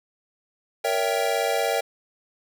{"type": "chord", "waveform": "square", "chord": "A# diminished seventh", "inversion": "none", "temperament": "equal with one note detuned", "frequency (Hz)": [466.2, 562.8, 659.3, 784], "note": ["A#4", "C#5", "E5", "G5"], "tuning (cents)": [0, 26, 0, 0], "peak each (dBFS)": -28, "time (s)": [0.84, 1.81], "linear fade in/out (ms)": 10, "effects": []}